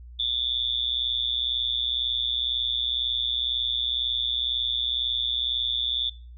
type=tone with amplitude modulation; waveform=sine; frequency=3520 Hz; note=A7; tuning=in tune; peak=-19 dBFS; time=0.19-6.1 s; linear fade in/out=10 ms; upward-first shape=sine; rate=122 Hz; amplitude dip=95%; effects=noise-tail reverb RT60 0.4 s tail -22 dB re dry + added 60 Hz sine -41 dBFS peak until 6.37 s